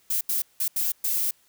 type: noise bursts at uneven times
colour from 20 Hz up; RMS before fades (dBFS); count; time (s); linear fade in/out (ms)
violet; -25; 5; 0.1-0.21 / 0.29-0.42 / 0.6-0.68 / 0.76-0.92 / 1.04-1.31; 5
effects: white hiss -62 dBFS RMS until 1.48 s